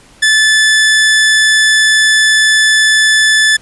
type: tone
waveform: sawtooth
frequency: 1742 Hz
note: A6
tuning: 18 cents flat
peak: -3 dBFS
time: 0.22-3.57 s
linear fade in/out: 10 ms
effects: pink hiss -43 dBFS RMS until 3.61 s + resampled to 24000 Hz